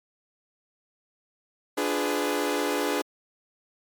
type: chord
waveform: sawtooth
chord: D diminished seventh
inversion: none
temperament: equal with one note detuned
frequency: 293.7 / 349.2 / 415.3 / 499.3 Hz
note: D4 / F4 / Ab4 / Cb5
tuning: 0 / 0 / 0 / +19 cents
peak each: -25 / -29 / -25 / -27 dBFS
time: 1.77-3.02 s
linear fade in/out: 10 ms
effects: MP3 96 kbps